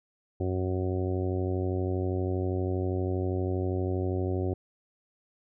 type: harmonic tone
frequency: 92.5 Hz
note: F#2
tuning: in tune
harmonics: 1 / 2 / 3 / 4 / 5 / 6 / 7 / 8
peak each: -29 / -39 / -35 / -32 / -41 / -40 / -45 / -43 dBFS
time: 0.4-4.54 s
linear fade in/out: 5 ms
effects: none